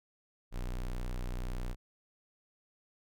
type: tone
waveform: square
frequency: 30.76 Hz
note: B0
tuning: 6 cents flat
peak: -35 dBFS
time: 0.51-1.76 s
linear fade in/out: 50 ms
effects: none